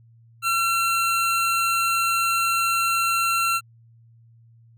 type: tone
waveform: 25% pulse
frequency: 1357 Hz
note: E6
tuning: 50 cents sharp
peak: -16 dBFS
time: 0.42-3.61 s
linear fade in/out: 50 ms
effects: added 115 Hz sine -50 dBFS peak until 4.77 s